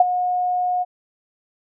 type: tone with ADSR envelope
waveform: sine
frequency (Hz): 723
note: F#5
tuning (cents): -40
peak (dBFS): -6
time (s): 0-0.85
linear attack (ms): 4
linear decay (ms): 26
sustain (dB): -12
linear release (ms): 32
effects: none